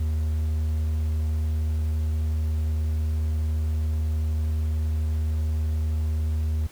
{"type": "tone", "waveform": "triangle", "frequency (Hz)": 77.78, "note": "D#2", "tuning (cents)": 0, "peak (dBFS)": -20, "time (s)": [0, 6.67], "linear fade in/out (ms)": 5, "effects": ["pink hiss -50 dBFS RMS until 6.71 s"]}